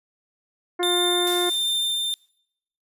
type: harmonic tone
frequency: 354.2 Hz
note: F4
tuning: 24 cents sharp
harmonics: 1 / 2 / 3 / 4 / 5 / 6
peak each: -23 / -29 / -33 / -35 / -37 / -39 dBFS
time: 0.79-1.5 s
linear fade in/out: 10 ms
type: tone with tremolo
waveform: 45% pulse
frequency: 3593 Hz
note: A7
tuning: 36 cents sharp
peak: -21 dBFS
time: 0.83-2.14 s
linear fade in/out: 0 ms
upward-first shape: sine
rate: 1.4 Hz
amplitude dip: 25%
type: noise with exponential decay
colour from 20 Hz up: blue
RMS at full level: -30 dBFS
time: 1.27-2.29 s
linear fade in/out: 0 ms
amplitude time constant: 220 ms
effects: noise-tail reverb RT60 0.8 s tail -25 dB re dry + resampled to 32000 Hz